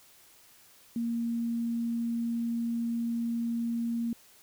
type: tone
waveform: sine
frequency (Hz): 233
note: A#3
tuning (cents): -1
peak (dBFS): -28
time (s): 0.96-4.13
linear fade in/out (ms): 2
effects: white hiss -58 dBFS RMS until 4.42 s